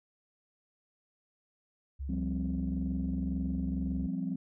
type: tone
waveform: sine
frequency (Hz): 68.6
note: C#2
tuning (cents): -17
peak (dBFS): -34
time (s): 1.99-4.08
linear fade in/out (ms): 20
type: chord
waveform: sine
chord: F suspended second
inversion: none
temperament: equal with one note detuned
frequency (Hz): 174.61 / 196.56 / 261.6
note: F3 / G3 / C4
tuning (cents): 0 / +5 / 0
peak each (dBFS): -35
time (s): 2.09-4.36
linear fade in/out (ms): 5
effects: tanh soft clip ceiling -23 dBFS